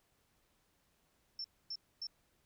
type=tone bursts; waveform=sine; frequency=5380 Hz; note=E8; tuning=34 cents sharp; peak=-39 dBFS; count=3; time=1.39-2.069 s; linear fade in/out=2 ms; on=53 ms; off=260 ms; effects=pink hiss -75 dBFS RMS until 2.45 s